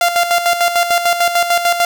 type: tone with tremolo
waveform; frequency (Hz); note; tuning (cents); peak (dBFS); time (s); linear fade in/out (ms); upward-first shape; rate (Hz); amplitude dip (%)
sawtooth; 694; F5; -11; -6; 0.01-1.85; 2; square; 6.7; 60
effects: none